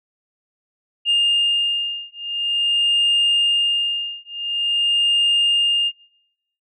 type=beating tone pair; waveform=sine; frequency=2819 / 2819.47 Hz; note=F7 / F7; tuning=+16 / +16 cents; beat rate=0.47 Hz; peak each=-18 dBFS; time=1.05-5.92 s; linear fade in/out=50 ms; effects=noise-tail reverb RT60 0.9 s tail -25 dB re dry + tanh soft clip ceiling -11 dBFS